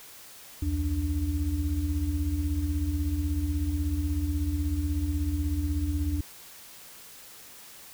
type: tone cluster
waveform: sine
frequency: 64.4 / 80.7 / 293.4 Hz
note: C2 / E2 / D4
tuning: -27 / -36 / -2 cents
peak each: -32 / -27 / -32 dBFS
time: 0.62-6.21 s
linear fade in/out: 5 ms
effects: white hiss -48 dBFS RMS until 7.93 s